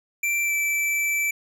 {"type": "tone with pitch glide", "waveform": "square", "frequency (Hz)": [2349, 2323], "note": ["D7", "D7"], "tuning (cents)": [0, -20], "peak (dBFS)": -22, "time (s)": [0.23, 1.31], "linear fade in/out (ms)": 5, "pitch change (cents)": -20, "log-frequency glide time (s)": [0.43, 0.53], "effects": []}